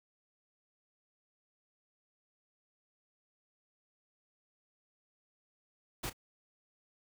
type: noise with echo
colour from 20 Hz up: pink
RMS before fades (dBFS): -38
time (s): 6.03-6.1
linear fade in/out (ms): 10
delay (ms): 31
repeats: 1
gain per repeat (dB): -15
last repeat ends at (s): 6.131
effects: none